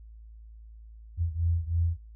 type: beating tone pair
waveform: sine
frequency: 83.2 / 86.3 Hz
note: E2 / F2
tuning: +17 / -20 cents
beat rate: 3.1 Hz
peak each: -26 / -29 dBFS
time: 1.17-1.98 s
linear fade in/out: 50 ms
effects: added 55 Hz sine -45 dBFS peak until 2.15 s